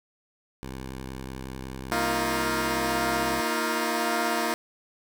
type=tone with vibrato; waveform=10% pulse; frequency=65.41 Hz; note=C2; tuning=in tune; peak=-27 dBFS; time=0.63-3.4 s; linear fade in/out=0 ms; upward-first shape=sine; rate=11 Hz; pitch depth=32 cents each way
type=chord; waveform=10% pulse; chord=Bb suspended fourth; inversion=none; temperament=equal with one note detuned; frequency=233.1 / 316.2 / 349.2 Hz; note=Bb3 / Eb4 / F4; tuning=0 / +28 / 0 cents; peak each=-21 dBFS; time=1.92-4.54 s; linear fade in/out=0 ms
effects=none